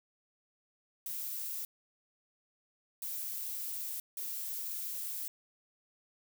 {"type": "noise bursts at uneven times", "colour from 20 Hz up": "violet", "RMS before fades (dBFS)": -39, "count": 3, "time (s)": [[1.06, 1.65], [3.02, 4], [4.17, 5.28]], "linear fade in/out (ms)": 2, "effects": []}